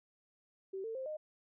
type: tone with pitch steps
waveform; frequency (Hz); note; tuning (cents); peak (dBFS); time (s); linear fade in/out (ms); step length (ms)
sine; 384.4 / 449.3 / 525.1 / 613.7; G4 / A4 / C5 / D#5; -34 / +36 / +6 / -24; -38; 0.73-1.17; 10; 110
effects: none